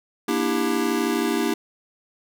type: chord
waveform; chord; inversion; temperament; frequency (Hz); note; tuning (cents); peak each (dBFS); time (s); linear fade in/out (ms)
square; E half-diminished seventh; second; just; 237.3 / 296.7 / 329.6 / 395.6; Bb3 / D4 / E4 / G4; +31 / +18 / 0 / +16; -27; 0.28-1.54; 5
effects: none